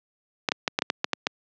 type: clicks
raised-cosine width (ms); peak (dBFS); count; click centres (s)
0.2; -4; 9; 0.488 / 0.519 / 0.678 / 0.789 / 0.821 / 0.901 / 1.044 / 1.133 / 1.269
effects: high-pass 200 Hz 12 dB/octave + low-pass 5000 Hz 12 dB/octave